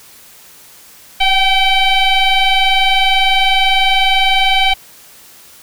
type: tone with frequency modulation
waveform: sine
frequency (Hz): 1538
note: G6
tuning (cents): -33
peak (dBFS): -7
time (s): 1.2-4.74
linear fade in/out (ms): 10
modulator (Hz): 774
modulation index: 2.6
effects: tanh soft clip ceiling -6 dBFS + white hiss -41 dBFS RMS until 5.62 s